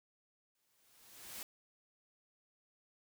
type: noise with exponential growth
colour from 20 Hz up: white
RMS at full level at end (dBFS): -44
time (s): 0.55-1.43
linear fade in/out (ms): 1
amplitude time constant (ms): 190
effects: none